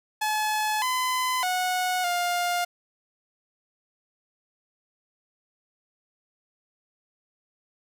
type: tone with pitch steps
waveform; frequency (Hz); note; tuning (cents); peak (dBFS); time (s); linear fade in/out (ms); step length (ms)
sawtooth; 856 / 1016 / 733 / 705; A5 / B5 / F#5 / F5; -48 / +49 / -16 / +16; -20; 0.21-2.65; 10; 610
effects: none